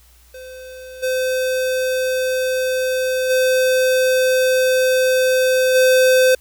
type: tone with level steps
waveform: square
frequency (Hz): 514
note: C5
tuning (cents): -31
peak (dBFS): -34 / -18 / -14 / -11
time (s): 0.34-6.35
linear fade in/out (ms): 5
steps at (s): 1.02 / 3.29 / 5.74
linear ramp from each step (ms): 20
effects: added 60 Hz sine -49 dBFS peak until 6.4 s + white hiss -53 dBFS RMS until 6.4 s